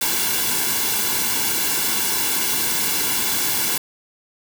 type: noise with comb filter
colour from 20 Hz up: white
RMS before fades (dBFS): -21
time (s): 0.01-3.78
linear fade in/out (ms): 5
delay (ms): 1.6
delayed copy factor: -0.7
effects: none